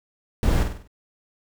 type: noise with echo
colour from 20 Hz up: brown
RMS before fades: -20 dBFS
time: 0.43-0.63 s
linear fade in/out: 0 ms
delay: 49 ms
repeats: 5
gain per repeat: -6 dB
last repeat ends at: 0.875 s
effects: none